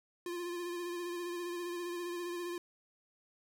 square tone with vibrato, 349.2 Hz, F4, in tune, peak -38 dBFS, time 0.26-2.58 s, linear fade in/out 2 ms, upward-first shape sine, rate 15 Hz, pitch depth 29 cents each way, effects none

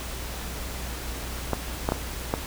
clicks, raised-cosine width 1 ms, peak -9 dBFS, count 4, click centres 1.533 / 1.889 / 1.921 / 2.339 s, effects added 60 Hz sine -35 dBFS peak until 2.46 s + pink hiss -36 dBFS RMS until 2.46 s

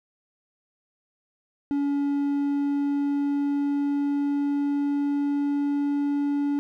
triangle tone with pitch glide, 283.7 to 286.2 Hz, C#4 to D4, +40 to -45 cents, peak -20 dBFS, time 1.71-6.59 s, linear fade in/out 0 ms, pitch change +15 cents, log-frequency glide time 2.16-6.03 s, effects none

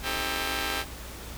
5% pulse chord, A half-diminished seventh, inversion first, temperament just, 264 / 316.8 / 396 / 440 Hz, C4 / Eb4 / G4 / A4, +16 / +31 / +18 / 0 cents, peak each -24 dBFS, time 0.02-0.85 s, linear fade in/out 50 ms, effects added 60 Hz sine -41 dBFS peak until 1.37 s + pink hiss -42 dBFS RMS until 1.37 s

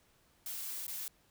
blue noise with dropouts, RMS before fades -41 dBFS, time 0.46-1.08 s, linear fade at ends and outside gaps 1 ms, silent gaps 0.867-0.88 s, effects pink hiss -69 dBFS RMS until 1.3 s

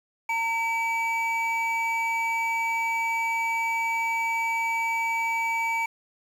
triangle tone pair together, 911.2 / 2296 Hz, A#5 / D7, -40 / -40 cents, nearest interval octave + major third, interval 1600 cents, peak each -25 dBFS, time 0.29-5.86 s, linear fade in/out 5 ms, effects 8-bit

